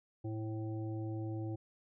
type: harmonic tone with a mistuned harmonic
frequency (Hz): 110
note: A2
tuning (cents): 0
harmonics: 1 / 3 / 5 / 7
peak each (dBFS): -38 / -41 / -51 / -53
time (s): 0.24-1.56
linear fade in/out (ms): 10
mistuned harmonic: 5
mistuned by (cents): -31
effects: none